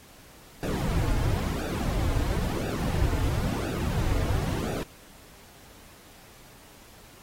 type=noise with flanger; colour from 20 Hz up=brown; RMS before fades=-27 dBFS; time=0.63-4.83 s; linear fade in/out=0 ms; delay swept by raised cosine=0.94 to 5.34 ms; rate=0.98 Hz; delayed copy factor=-0.8; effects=pink hiss -52 dBFS RMS until 7.22 s + AAC 48 kbps